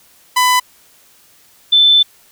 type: tone pair in turn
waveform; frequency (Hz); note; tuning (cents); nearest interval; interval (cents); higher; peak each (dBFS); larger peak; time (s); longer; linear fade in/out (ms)
sawtooth / sine; 1000 / 3527; B5 / A7; +21 / +3; octave + minor seventh; 2182; second; -6; neither; 0.36-0.6 / 1.72-2.03; second; 10
effects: white hiss -49 dBFS RMS until 2.31 s